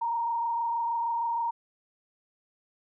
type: tone with frequency modulation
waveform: sine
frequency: 932.3 Hz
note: A#5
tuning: in tune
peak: -26 dBFS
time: 0.01-1.51 s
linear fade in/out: 10 ms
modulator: 26.4 Hz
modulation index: 0.72
effects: none